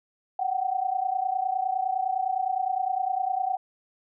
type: tone pair together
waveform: sine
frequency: 740 / 769.8 Hz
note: F#5 / G5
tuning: 0 / -32 cents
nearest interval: minor second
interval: 68 cents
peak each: -27 / -27 dBFS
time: 0.39-3.57 s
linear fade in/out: 5 ms
effects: none